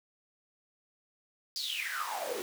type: noise with high-pass filter sweep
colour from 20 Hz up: pink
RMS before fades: -36 dBFS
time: 1.56-2.42 s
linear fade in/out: 0 ms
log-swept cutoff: 4900 to 360 Hz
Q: 9.1
effects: none